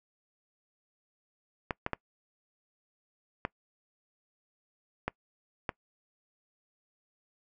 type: clicks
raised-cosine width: 0.5 ms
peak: -15 dBFS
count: 6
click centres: 1.708 / 1.864 / 1.933 / 3.451 / 5.08 / 5.692 s
effects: noise-tail reverb RT60 0.1 s tail -24 dB re dry